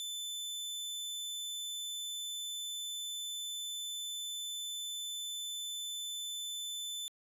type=tone; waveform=sawtooth; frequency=3520 Hz; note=A7; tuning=in tune; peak=-35 dBFS; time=0-7.08 s; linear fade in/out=0 ms; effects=resampled to 32000 Hz